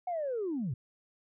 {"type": "linear sweep", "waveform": "sine", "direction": "down", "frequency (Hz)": [740, 107.7], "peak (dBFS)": -30, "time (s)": [0.07, 0.74], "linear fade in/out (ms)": 5, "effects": ["tanh soft clip ceiling -27 dBFS"]}